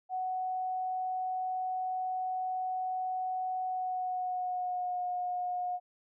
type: tone with pitch glide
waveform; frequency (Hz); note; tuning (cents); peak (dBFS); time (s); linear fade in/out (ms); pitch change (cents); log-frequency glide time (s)
sine; 743 to 721; F#5 to F#5; +7 to -45; -31; 0.09-5.8; 50; -52; 3.65-5.03
effects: none